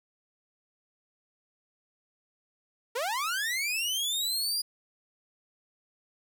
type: linear sweep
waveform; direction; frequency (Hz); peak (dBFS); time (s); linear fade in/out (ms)
sawtooth; up; 440 to 4900; -25; 2.95-4.62; 10
effects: none